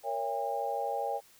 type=chord; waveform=sine; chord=A# diminished seventh; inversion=none; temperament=just; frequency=466.2 / 559.4 / 671.3 / 805.5 Hz; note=A#4 / C#5 / E5 / G5; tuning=0 / +16 / +31 / +47 cents; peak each=-38 / -36 / -39 / -33 dBFS; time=0.03-1.21 s; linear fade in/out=50 ms; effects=white hiss -60 dBFS RMS until 1.39 s